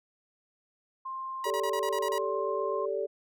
sine tone, 1055 Hz, C6, 14 cents sharp, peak -34 dBFS, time 1.05-2.86 s, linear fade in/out 10 ms
sawtooth tone bursts, 963 Hz, B5, 44 cents flat, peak -29 dBFS, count 8, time 1.44-2.182 s, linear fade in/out 2 ms, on 63 ms, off 34 ms
sine chord, G suspended second, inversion none, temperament equal with one note detuned, 392 / 440 / 575.9 Hz, G4 / A4 / D5, 0 / 0 / -34 cents, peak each -33 dBFS, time 1.45-3.07 s, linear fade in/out 20 ms
effects none

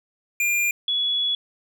square / sine tone pair in turn, 2400 / 3388 Hz, D7 / G#7, +37 / +34 cents, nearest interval tritone, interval 597 cents, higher second, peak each -20 dBFS, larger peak neither, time 0.4-0.71 / 0.88-1.35 s, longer second, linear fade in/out 2 ms, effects none

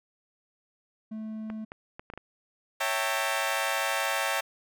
triangle tone, 218.1 Hz, A3, 15 cents flat, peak -32 dBFS, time 1.11-1.65 s, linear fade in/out 10 ms
clicks, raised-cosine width 0.5 ms, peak -25 dBFS, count 6, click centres 1.501 / 1.719 / 1.995 / 2.101 / 2.137 / 2.176 s
15% pulse chord, A dominant seventh, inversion first, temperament equal with one note detuned, 554.4 / 659.3 / 784 / 903.2 Hz, C#5 / E5 / G5 / A5, 0 / 0 / 0 / +45 cents, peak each -26 dBFS, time 2.8-4.41 s, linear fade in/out 10 ms
effects none

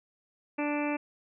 harmonic tone, 293.7 Hz, D4, in tune, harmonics 1 / 2 / 3 / 4 / 5 / 6 / 7 / 8 / 9, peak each -30 / -35 / -37 / -43 / -45 / -45 / -45 / -39 / -41 dBFS, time 0.58-0.97 s, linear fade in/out 10 ms, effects none

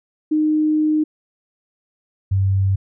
sine tone pair in turn, 307.4 / 96.82 Hz, D#4 / G2, -21 / -21 cents, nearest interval octave + minor sixth, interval 2000 cents, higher first, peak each -14 dBFS, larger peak neither, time 0.31-1.04 / 2.31-2.76 s, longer first, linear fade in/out 10 ms, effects none

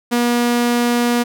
sawtooth tone, 240 Hz, B3, 49 cents flat, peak -10 dBFS, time 0.11-1.24 s, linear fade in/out 20 ms, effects none

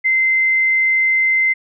sine tone, 2073 Hz, C7, 17 cents flat, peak -12 dBFS, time 0.04-1.54 s, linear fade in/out 20 ms, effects none

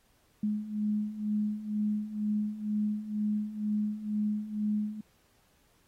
sine beating tone pair, 209.3 / 211.4 Hz, G#3 / G#3, +14 / +31 cents, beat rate 2.1 Hz, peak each -34 / -30 dBFS, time 0.43-5.01 s, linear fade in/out 5 ms, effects pink hiss -68 dBFS RMS until 5.87 s + AAC 48 kbps

